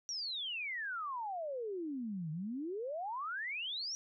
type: exponential two-way sweep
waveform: sine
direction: down then up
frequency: 5830 to 150 to 5830 Hz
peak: -37 dBFS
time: 0.09-3.95 s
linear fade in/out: 0 ms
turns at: 2.31 s
effects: none